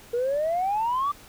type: exponential sweep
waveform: sine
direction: up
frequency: 466.2 to 1187 Hz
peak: -21 dBFS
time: 0.13-1.12 s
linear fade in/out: 10 ms
effects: tanh soft clip ceiling -19 dBFS + pink hiss -49 dBFS RMS until 1.28 s